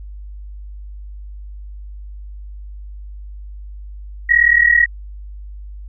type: tone pair together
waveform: sine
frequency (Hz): 1883 / 1921.5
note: A#6 / B6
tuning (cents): +17 / -48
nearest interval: unison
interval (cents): 35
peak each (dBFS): -12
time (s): 4.29-4.86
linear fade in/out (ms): 10
effects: added 50 Hz sine -30 dBFS peak until 5.88 s